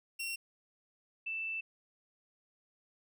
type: tone pair in turn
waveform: sawtooth / sine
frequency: 2731 / 2653 Hz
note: F7 / E7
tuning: -39 / +10 cents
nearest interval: minor second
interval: 51 cents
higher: first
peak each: -33 / -35 dBFS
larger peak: first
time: 0.19-0.36 / 1.26-1.61 s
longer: second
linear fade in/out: 10 ms
effects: none